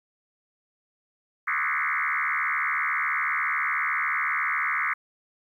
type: tone with frequency modulation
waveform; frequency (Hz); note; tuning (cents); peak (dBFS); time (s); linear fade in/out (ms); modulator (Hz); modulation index
sine; 1661.2; G#6; 0; -23; 1.47-4.94; 10; 74; 7.1
effects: 10-bit